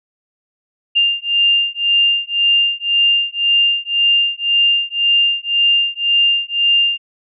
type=beating tone pair; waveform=sine; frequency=2798 / 2799.9 Hz; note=F7 / F7; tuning=+3 / +4 cents; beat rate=1.9 Hz; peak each=-15 dBFS; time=0.95-6.98 s; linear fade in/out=20 ms; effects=none